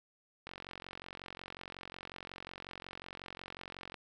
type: click train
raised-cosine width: 0.3 ms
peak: -28 dBFS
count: 159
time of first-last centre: 0.47-3.943 s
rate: 45.5 Hz
effects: none